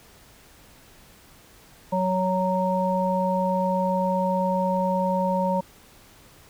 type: harmonic tone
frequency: 185.5 Hz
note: F#3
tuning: 5 cents sharp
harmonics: 1 / 3 / 5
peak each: -25 / -25 / -25 dBFS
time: 1.92-5.61 s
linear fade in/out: 10 ms
effects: pink hiss -52 dBFS RMS until 6.49 s